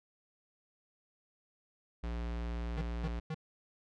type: tone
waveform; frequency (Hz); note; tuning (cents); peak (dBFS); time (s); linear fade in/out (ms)
square; 58.27; A#1; 0; -36; 2.03-3.2; 10
type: tone bursts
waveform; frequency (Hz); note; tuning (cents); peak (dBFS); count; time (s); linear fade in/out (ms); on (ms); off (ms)
square; 157.6; D#3; +23; -36; 3; 2.77-3.345; 5; 45; 220
effects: low-pass 4000 Hz 12 dB/octave